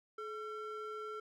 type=ring-modulated tone; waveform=triangle; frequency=893 Hz; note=A5; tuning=25 cents sharp; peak=-36 dBFS; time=0.18-1.2 s; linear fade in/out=5 ms; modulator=465 Hz; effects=none